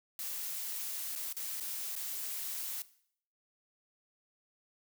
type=noise with dropouts; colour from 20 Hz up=blue; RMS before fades=-39 dBFS; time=0.19-2.82 s; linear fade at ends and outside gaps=1 ms; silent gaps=1.153-1.159 / 1.327-1.367 / 1.6-1.607 / 1.954-1.963 s; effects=noise-tail reverb RT60 0.6 s tail -17 dB re dry